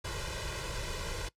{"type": "noise with comb filter", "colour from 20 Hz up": "pink", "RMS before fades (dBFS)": -37, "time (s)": [0.04, 1.29], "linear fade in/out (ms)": 10, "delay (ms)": 2, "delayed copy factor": 1, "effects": ["noise-tail reverb RT60 0.1 s tail -20 dB re dry", "low-pass 8000 Hz 12 dB/octave"]}